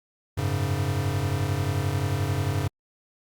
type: chord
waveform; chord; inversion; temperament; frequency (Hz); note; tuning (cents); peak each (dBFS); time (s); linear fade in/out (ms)
square; F# suspended second; none; equal; 92.5 / 103.83 / 138.59; F#2 / G#2 / C#3; 0 / 0 / 0; -29; 0.37-2.68; 10
effects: Opus 48 kbps